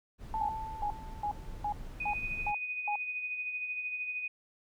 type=noise; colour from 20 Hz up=brown; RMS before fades=-43 dBFS; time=0.18-2.54 s; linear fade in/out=50 ms
type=tone with exponential decay; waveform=sine; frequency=880 Hz; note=A5; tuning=in tune; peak=-30 dBFS; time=0.34-1.95 s; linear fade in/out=1 ms; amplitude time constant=350 ms
type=tone bursts; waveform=sine; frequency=830.6 Hz; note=G#5; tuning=in tune; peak=-30 dBFS; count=7; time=0.41-2.957 s; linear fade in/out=2 ms; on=81 ms; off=330 ms
type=tone with tremolo; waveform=sine; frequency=2489 Hz; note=D#7; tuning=in tune; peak=-32 dBFS; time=2-4.28 s; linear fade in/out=5 ms; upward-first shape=sine; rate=13 Hz; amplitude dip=45%
effects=none